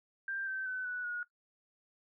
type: tone with pitch steps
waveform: sine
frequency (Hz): 1583 / 1547.7 / 1513.3 / 1479.6 / 1446.6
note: G6 / G6 / F#6 / F#6 / F#6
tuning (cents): +17 / -23 / +39 / 0 / -39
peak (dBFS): -35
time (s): 0.28-1.23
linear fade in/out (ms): 2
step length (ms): 190
effects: noise-tail reverb RT60 0.1 s tail -17 dB re dry